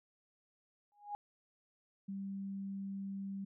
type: tone with exponential growth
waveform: sine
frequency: 824 Hz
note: G#5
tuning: 14 cents flat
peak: -35 dBFS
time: 0.92-1.15 s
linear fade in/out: 0 ms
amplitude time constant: 49 ms
type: tone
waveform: sine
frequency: 196 Hz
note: G3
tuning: in tune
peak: -39 dBFS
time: 2.08-3.45 s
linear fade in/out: 10 ms
effects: none